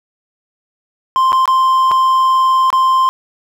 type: tone with dropouts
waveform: triangle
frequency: 1046.5 Hz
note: C6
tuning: in tune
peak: -7 dBFS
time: 1.16-3.09 s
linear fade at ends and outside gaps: 0 ms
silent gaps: 1.321-1.329 / 1.456-1.477 / 1.912-1.916 / 2.703-2.728 s
effects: none